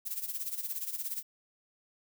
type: noise with tremolo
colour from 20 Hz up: violet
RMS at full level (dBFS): -34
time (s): 0.05-1.23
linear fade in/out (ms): 20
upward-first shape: sine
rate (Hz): 17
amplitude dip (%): 75
effects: none